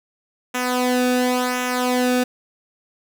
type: tone with flanger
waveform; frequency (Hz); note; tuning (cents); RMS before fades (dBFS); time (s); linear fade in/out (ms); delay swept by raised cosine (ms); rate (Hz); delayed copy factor
sawtooth; 250; B3; +21; -20; 0.54-2.24; 10; 0.22 to 0.98; 0.93; -0.7
effects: none